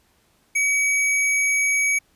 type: tone with sample-and-hold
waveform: sine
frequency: 2272 Hz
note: C#7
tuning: 42 cents sharp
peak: -17 dBFS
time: 0.55-1.99 s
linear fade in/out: 10 ms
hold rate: 8820 Hz
effects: pink hiss -62 dBFS RMS until 2.15 s + resampled to 32000 Hz